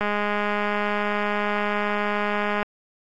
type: click train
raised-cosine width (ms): 0.5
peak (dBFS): -10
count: 543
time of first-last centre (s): 0.01-2.628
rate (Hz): 207
effects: AAC 64 kbps